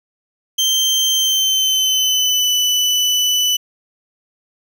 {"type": "tone with pitch glide", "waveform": "30% pulse", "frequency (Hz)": [3136, 2986], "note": ["G7", "F#7"], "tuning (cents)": [0, 15], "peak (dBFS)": -11, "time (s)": [0.58, 3.57], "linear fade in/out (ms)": 10, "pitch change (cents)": -85, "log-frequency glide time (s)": [1.12, 2.5], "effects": []}